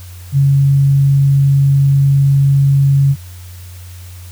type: tone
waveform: sine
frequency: 138.59 Hz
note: C#3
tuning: in tune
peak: -7 dBFS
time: 0.32-3.16 s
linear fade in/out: 50 ms
effects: added 89 Hz sine -30 dBFS peak until 4.31 s + white hiss -41 dBFS RMS until 4.31 s